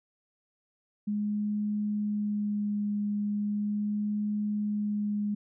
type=tone with vibrato; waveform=sine; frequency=207.7 Hz; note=G#3; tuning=in tune; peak=-27 dBFS; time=1.07-5.35 s; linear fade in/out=10 ms; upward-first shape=sine; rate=0.38 Hz; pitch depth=11 cents each way; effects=none